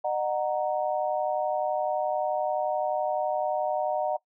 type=chord; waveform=sine; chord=D# minor; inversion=none; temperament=equal with one note detuned; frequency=608.4 / 740 / 932.3 Hz; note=D#5 / F#5 / A#5; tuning=-39 / 0 / 0 cents; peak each=-28 / -28 / -33 dBFS; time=0.04-4.17 s; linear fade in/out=10 ms; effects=noise-tail reverb RT60 0.1 s tail -20 dB re dry